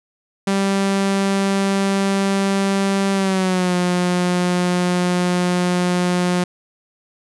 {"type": "tone with pitch glide", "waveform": "sawtooth", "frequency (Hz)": [196, 178.7], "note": ["G3", "F3"], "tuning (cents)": [0, 40], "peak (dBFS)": -12, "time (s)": [0.47, 6.44], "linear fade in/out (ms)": 5, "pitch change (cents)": -160, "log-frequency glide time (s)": [3.13, 3.74], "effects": ["resampled to 24000 Hz"]}